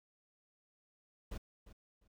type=noise with echo; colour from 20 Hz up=brown; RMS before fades=-42 dBFS; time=1.31-1.38 s; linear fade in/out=10 ms; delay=350 ms; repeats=2; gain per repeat=-14 dB; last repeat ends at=2.08 s; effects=none